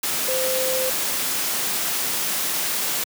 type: tone in noise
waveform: sine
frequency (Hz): 518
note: C5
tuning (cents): -17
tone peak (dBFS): -23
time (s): 0.28-0.9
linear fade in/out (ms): 5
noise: white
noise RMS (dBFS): -24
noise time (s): 0.03-3.04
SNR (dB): -2
effects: high-pass 150 Hz 12 dB/octave